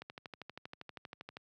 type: click train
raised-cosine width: 0.3 ms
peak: -29 dBFS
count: 18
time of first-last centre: 0.02-1.369 s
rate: 12.6 Hz
effects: high-pass 100 Hz 12 dB/octave